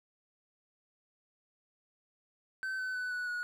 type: tone with pitch steps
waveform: triangle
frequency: 1537 / 1516.7 / 1496.7 / 1476.9 / 1457.5 Hz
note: G6 / F#6 / F#6 / F#6 / F#6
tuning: -35 / +42 / +19 / -4 / -26 cents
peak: -32 dBFS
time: 2.63-3.43 s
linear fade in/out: 0 ms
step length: 160 ms
effects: none